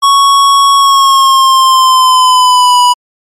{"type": "tone with pitch glide", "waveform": "square", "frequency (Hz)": [1110, 983.2], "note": ["C#6", "B5"], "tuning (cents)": [2, -8], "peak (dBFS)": -4, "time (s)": [0.02, 2.94], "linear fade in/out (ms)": 20, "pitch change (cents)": -210, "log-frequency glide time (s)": [0.76, 2.81], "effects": ["low-pass 10000 Hz 12 dB/octave", "MP3 64 kbps"]}